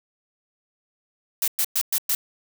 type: noise bursts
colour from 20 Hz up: blue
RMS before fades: -22 dBFS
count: 5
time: 1.42-2.15 s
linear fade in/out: 2 ms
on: 58 ms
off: 110 ms
effects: none